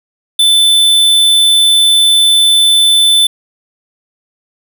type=tone; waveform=square; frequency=3520 Hz; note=A7; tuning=in tune; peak=-6 dBFS; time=0.39-3.27 s; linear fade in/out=5 ms; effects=none